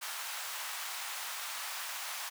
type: high-pass noise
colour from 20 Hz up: pink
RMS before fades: -40 dBFS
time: 0.01-2.3 s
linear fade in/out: 20 ms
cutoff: 870 Hz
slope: 24 dB/octave
effects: none